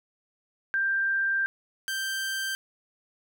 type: tone pair in turn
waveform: sine / sawtooth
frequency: 1581 / 1568.3 Hz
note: G6 / G6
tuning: +14 / 0 cents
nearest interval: unison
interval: 14 cents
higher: first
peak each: -23 / -25 dBFS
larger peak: first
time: 0.74-1.46 / 1.88-2.55 s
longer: first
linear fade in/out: 0 ms
effects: none